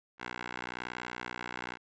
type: tone with band-pass filter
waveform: 10% pulse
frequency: 61 Hz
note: B1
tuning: 21 cents flat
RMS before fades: -41 dBFS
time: 0.18-1.78 s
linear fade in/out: 50 ms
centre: 1700 Hz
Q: 1.2
effects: resampled to 16000 Hz